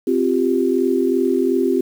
sine chord, C suspended fourth, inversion none, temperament equal, 261.6 / 349.2 / 392 Hz, C4 / F4 / G4, 0 / 0 / 0 cents, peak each -19 dBFS, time 0.07-1.81 s, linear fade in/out 5 ms, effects 7-bit

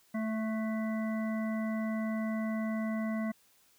harmonic tone with a mistuned harmonic, 220 Hz, A3, in tune, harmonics 1 / 3 / 5 / 7 / 9, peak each -31 / -40 / -46 / -51 / -45 dBFS, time 0.14-3.32 s, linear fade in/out 10 ms, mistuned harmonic 7, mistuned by -42 cents, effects white hiss -66 dBFS RMS until 3.78 s

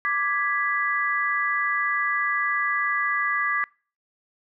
sine chord, G# diminished, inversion second, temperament equal, 1174.7 / 1661.2 / 1975.5 Hz, D6 / G#6 / B6, 0 / 0 / 0 cents, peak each -26 dBFS, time 0.05-3.64 s, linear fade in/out 0 ms, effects noise-tail reverb RT60 0.4 s tail -25 dB re dry

